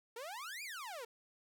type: exponential two-way sweep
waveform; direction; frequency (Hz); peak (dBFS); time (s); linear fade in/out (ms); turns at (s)
sawtooth; up then down; 440 to 2489 to 440; -40; 0.16-1.05; 5; 0.63
effects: none